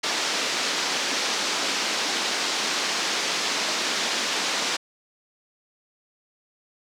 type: band-pass noise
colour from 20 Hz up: white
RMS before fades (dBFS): -26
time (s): 0.03-4.77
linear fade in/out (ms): 10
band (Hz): 210 to 5900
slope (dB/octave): 24
effects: none